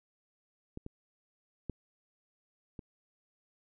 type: clicks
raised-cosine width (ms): 3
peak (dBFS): -28 / -29 / -23 / -30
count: 4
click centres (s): 0.774 / 0.864 / 1.697 / 2.792
effects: none